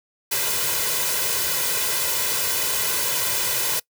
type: noise with comb filter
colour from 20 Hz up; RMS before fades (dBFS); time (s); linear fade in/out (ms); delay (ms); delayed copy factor
white; -23; 0.31-3.8; 10; 2; +0.7
effects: noise-tail reverb RT60 0.1 s tail -23 dB re dry + high-pass 100 Hz 12 dB/octave